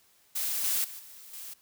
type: noise with level steps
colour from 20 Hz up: blue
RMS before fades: -31 / -28 / -43 / -49 / -42 dBFS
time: 0.35-1.54 s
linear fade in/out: 10 ms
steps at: 0.64 / 0.84 / 0.99 / 1.33 s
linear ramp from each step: 5 ms
effects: white hiss -64 dBFS RMS until 1.61 s